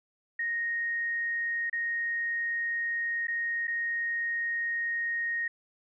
sine tone with dropouts, 1864.7 Hz, A#6, in tune, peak -28 dBFS, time 0.39-5.48 s, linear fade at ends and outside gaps 5 ms, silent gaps 1.698-1.728 / 3.271-3.281 / 3.672-3.678 s, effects none

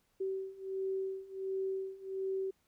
sine beating tone pair, 382.7 / 384.1 Hz, G4 / G4, -42 / -35 cents, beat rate 1.4 Hz, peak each -39 / -37 dBFS, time 0.2-2.51 s, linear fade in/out 10 ms, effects pink hiss -75 dBFS RMS until 2.67 s

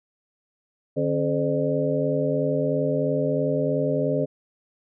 sine tone cluster, 149.8 / 270 / 426.6 / 517 / 600 Hz, D3 / C#4 / G#4 / C5 / D5, +35 / -45 / +46 / -21 / +37 cents, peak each -27 dBFS, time 0.96-4.26 s, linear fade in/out 20 ms, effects none

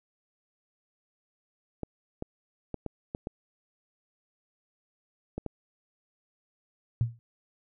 clicks, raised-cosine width 2 ms, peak -20 dBFS, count 8, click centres 1.833 / 2.224 / 2.743 / 2.863 / 3.149 / 3.271 / 5.38 / 5.463 s
sine tone with exponential decay, 116.54 Hz, A#2, in tune, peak -19 dBFS, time 7.01-7.19 s, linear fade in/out 0 ms, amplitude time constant 38 ms
effects none

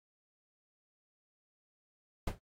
brown noise with exponential decay, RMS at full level -28 dBFS, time 2.27-2.39 s, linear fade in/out 5 ms, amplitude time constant 26 ms, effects AAC 48 kbps

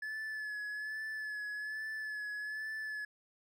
triangle tone with vibrato, 1720 Hz, A6, 40 cents flat, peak -36 dBFS, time 0.02-3.05 s, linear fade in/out 5 ms, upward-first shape sine, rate 1.2 Hz, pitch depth 32 cents each way, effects none

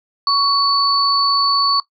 sine tone pair together, 1118 / 4472 Hz, C#6 / C#8, +14 / +14 cents, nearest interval 2 octaves, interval 2400 cents, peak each -15 dBFS, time 0.27-1.8 s, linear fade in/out 2 ms, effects noise-tail reverb RT60 0.1 s tail -18 dB re dry

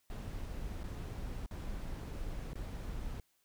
brown noise with dropouts, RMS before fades -41 dBFS, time 0.1-3.2 s, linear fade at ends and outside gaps 1 ms, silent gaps 0.833-0.84 / 1.461-1.51 / 2.533-2.555 s, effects white hiss -75 dBFS RMS until 3.44 s

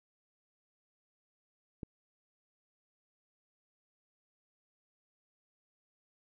click, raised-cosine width 3 ms, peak -27 dBFS, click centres 1.832 s, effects none

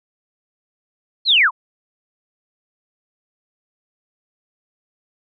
sine linear sweep, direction down, 4366 to 871 Hz, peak -10 dBFS, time 1.25-1.51 s, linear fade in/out 50 ms, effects none

